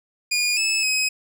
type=tone with pitch steps; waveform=20% pulse; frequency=2437 / 2606 / 2537 Hz; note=D#7 / E7 / D#7; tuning=-37 / -20 / +33 cents; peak=-14 dBFS; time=0.31-1.09 s; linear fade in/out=10 ms; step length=260 ms; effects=none